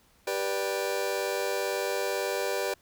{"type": "chord", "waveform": "sawtooth", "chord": "G major", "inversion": "none", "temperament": "just", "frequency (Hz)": [392, 490, 588], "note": ["G4", "B4", "D5"], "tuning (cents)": [0, -14, 2], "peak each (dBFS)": -28, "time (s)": [0.27, 2.74], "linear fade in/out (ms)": 5, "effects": ["pink hiss -63 dBFS RMS until 2.81 s"]}